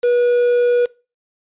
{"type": "tone with quantisation", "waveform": "triangle", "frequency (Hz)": 485, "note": "B4", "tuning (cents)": -31, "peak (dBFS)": -10, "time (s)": [0.03, 0.86], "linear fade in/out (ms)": 10, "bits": 5, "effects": ["noise-tail reverb RT60 0.3 s tail -21 dB re dry", "resampled to 8000 Hz"]}